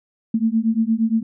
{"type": "beating tone pair", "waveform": "sine", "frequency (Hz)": [220.2, 228.8], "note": ["A3", "A#3"], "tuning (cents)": [2, -32], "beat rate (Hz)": 8.6, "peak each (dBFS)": [-19, -19], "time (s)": [0.34, 1.23], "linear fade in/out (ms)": 5, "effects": []}